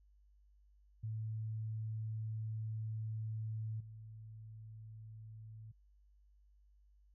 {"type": "tone with level steps", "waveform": "sine", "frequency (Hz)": 110, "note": "A2", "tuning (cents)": 0, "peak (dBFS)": [-38, -49], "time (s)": [1.03, 5.72], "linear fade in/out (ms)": 10, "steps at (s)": 3.8, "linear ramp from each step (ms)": 5, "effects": ["added 50 Hz sine -64 dBFS peak until 7.14 s"]}